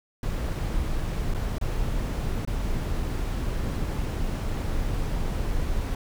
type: noise with dropouts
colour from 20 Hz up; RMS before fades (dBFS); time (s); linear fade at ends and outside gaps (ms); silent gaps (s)
brown; -27; 0.23-5.95; 2; 1.339-1.346 / 1.584-1.612 / 2.451-2.474
effects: none